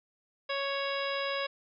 harmonic tone, 554.4 Hz, C#5, in tune, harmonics 1 / 2 / 3 / 4 / 5 / 6 / 7 / 9, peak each -34 / -37 / -39 / -40 / -41 / -42 / -42 / -44 dBFS, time 0.49-1.47 s, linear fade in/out 10 ms, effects none

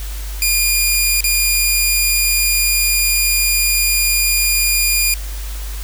10% pulse tone with dropouts, 2422 Hz, D#7, 47 cents flat, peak -4 dBFS, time 0.42-5.14 s, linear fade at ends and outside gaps 1 ms, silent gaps 1.207-1.241 s, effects added 50 Hz sine -23 dBFS peak until 5.83 s + white hiss -34 dBFS RMS until 5.83 s

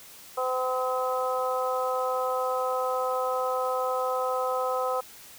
harmonic tone, 255.8 Hz, C4, 39 cents flat, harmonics 2 / 3 / 4 / 5, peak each -28 / -32 / -33 / -31 dBFS, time 0.37-5.01 s, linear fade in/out 10 ms, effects white hiss -48 dBFS RMS until 5.38 s

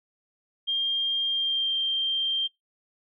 sine tone with pitch glide, 3204 to 3169 Hz, G7 to G7, +37 to +18 cents, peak -23 dBFS, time 0.67-2.48 s, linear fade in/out 20 ms, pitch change -19 cents, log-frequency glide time 1.27-1.75 s, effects noise-tail reverb RT60 0.2 s tail -26 dB re dry

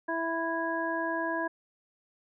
harmonic tone, 330 Hz, E4, 2 cents sharp, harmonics 1 / 2 / 3 / 5, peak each -34 / -34 / -34 / -34 dBFS, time 0.08-1.48 s, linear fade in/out 10 ms, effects none

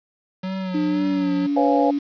square tone with vibrato, 185 Hz, F#3, in tune, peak -26 dBFS, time 0.43-1.47 s, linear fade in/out 10 ms, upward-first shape sine, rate 1.9 Hz, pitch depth 51 cents each way
sine tone with pitch glide, 300.5 to 285.9 Hz, D4 to D4, +40 to -46 cents, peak -19 dBFS, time 0.74-1.99 s, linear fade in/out 10 ms, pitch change -86 cents, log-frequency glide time 0.88-1.14 s
sine chord, C# dominant seventh, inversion third, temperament just, 498.9 / 554.4 / 693 / 831.5 Hz, B4 / C#5 / E#5 / G#5, +17 / 0 / -14 / +2 cents, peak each -22 dBFS, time 1.56-1.91 s, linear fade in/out 10 ms
effects resampled to 11025 Hz + 7-bit

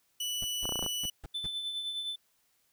sawtooth tone, 2960 Hz, F#7, in tune, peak -29 dBFS, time 0.2-1.1 s, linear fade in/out 5 ms
brown noise bursts, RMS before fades -40 dBFS, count 6, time 0.42-1.464 s, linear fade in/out 2 ms, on 24 ms, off 180 ms
clicks, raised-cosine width 1 ms, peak -22 dBFS, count 7, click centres 0.655 / 0.692 / 0.723 / 0.757 / 0.792 / 0.826 / 0.863 s
triangle tone with tremolo, 3520 Hz, A7, in tune, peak -30 dBFS, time 1.34-2.16 s, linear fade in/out 10 ms, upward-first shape triangle, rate 9.7 Hz, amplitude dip 50%
effects white hiss -72 dBFS RMS until 2.72 s

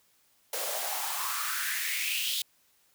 white noise with high-pass filter sweep, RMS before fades -32 dBFS, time 0.53-2.42 s, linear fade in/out 2 ms, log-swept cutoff 500 to 3500 Hz, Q 5.1, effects white hiss -67 dBFS RMS until 2.94 s

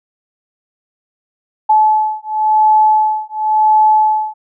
sine beating tone pair, 861 / 861.94 Hz, A5 / A5, -38 / -36 cents, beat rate 0.94 Hz, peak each -12 dBFS, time 1.69-4.34 s, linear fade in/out 10 ms, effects none

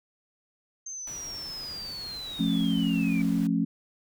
sine linear sweep, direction down, 6340 to 2282 Hz, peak -35 dBFS, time 0.86-3.22 s, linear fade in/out 5 ms
pink noise, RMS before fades -46 dBFS, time 1.07-3.47 s, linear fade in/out 2 ms
sine chord, F augmented, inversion none, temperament just, 174.61 / 218.3 / 272.8 Hz, F3 / A3 / C#4, 0 / -13 / -28 cents, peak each -27 dBFS, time 2.39-3.65 s, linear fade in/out 10 ms
effects none

